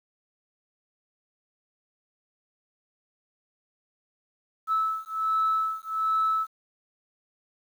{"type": "beating tone pair", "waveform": "sine", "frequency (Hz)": [1305, 1306.3], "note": ["E6", "E6"], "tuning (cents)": [-18, -16], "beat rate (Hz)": 1.3, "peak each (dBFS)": -26, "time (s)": [4.67, 6.47], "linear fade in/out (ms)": 50, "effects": ["tanh soft clip ceiling -17 dBFS", "9-bit"]}